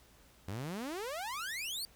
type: exponential sweep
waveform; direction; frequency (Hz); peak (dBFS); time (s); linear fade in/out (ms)
sawtooth; up; 90.7 to 4710; -34; 0.48-1.85; 0
effects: added 60 Hz sine -69 dBFS peak until 1.95 s + pink hiss -63 dBFS RMS until 1.95 s